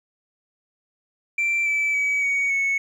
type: tone with pitch steps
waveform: sine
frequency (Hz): 2349 / 2313 / 2277 / 2242 / 2207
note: D7 / D7 / C#7 / C#7 / C#7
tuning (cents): 0 / -27 / +46 / +19 / -8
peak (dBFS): -17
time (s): 1.38-2.78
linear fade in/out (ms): 5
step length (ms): 280
effects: tanh soft clip ceiling -18 dBFS + 9-bit